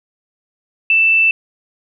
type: tone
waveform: sine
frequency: 2655 Hz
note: E7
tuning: 12 cents sharp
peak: -9 dBFS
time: 0.9-1.31 s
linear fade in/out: 2 ms
effects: none